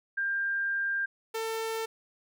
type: tone pair in turn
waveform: sine / sawtooth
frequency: 1595 / 447.6 Hz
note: G6 / A4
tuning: +30 / +30 cents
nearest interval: octave + minor seventh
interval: 2200 cents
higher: first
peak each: -27 dBFS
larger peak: neither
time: 0.17-1.06 / 1.34-1.86 s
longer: first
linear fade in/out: 10 ms
effects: none